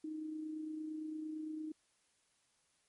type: tone with amplitude modulation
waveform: sine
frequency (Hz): 311.1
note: D#4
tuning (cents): 0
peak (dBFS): -38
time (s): 0.04-1.72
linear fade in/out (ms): 5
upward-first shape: sine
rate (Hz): 28.8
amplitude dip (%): 40
effects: white hiss -75 dBFS RMS until 2.88 s + MP3 48 kbps